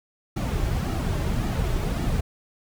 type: noise with flanger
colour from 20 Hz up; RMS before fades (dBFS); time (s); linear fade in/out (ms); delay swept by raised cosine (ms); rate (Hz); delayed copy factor
brown; -25; 0.36-2.21; 10; 1.9 to 4.2; 1.8; -0.55
effects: none